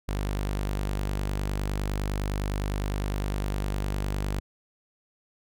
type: tone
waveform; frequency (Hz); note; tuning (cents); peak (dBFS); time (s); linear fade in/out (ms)
sawtooth; 49.82; G1; +29; -23; 0.08-4.4; 10
effects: none